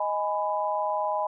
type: chord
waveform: sine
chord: G# minor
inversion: second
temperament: just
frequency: 623 / 830.6 / 996.7 Hz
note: D#5 / G#5 / B5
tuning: +2 / 0 / +16 cents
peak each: -29 dBFS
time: 0-1.27 s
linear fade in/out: 5 ms
effects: none